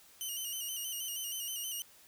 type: tone with vibrato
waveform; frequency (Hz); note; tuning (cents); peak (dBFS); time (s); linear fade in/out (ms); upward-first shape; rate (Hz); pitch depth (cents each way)
10% pulse; 2960; F#7; 0; -29; 0.21-1.82; 0; square; 6.3; 54
effects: white hiss -60 dBFS RMS until 2.07 s